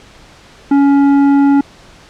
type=tone with tanh clipping; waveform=sine; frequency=280.3 Hz; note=C#4; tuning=19 cents sharp; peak=-8 dBFS; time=0.71-1.61 s; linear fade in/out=5 ms; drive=10 dB; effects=pink hiss -41 dBFS RMS until 2.09 s + low-pass 6000 Hz 12 dB/octave